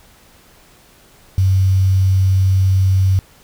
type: tone with quantisation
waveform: sine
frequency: 95 Hz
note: F#2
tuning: 46 cents sharp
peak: -10 dBFS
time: 1.38-3.19 s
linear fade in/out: 0 ms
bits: 6
effects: pink hiss -48 dBFS RMS until 3.43 s